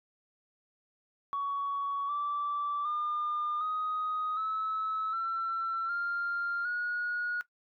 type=tone with pitch steps; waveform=sine; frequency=1122 / 1163.6 / 1206.7 / 1251.4 / 1297.8 / 1345.9 / 1395.8 / 1447.5 Hz; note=C#6 / D6 / D6 / D#6 / E6 / E6 / F6 / F#6; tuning=+21 / -16 / +47 / +10 / -27 / +36 / -1 / -38 cents; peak=-29 dBFS; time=1.33-7.41 s; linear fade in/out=0 ms; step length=760 ms; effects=noise-tail reverb RT60 0.1 s tail -17 dB re dry + tanh soft clip ceiling -26 dBFS